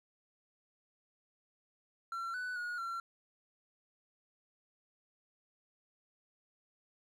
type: tone with pitch steps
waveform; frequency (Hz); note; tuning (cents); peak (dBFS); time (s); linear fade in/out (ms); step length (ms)
triangle; 1358 / 1492 / 1446 / 1362; F6 / F#6 / F#6 / F6; -49 / +14 / -40 / -44; -35; 2.12-3; 2; 220
effects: none